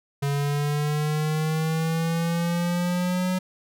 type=exponential sweep; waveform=square; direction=up; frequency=140.6 to 185 Hz; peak=-23 dBFS; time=0.22-3.39 s; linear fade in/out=10 ms; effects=none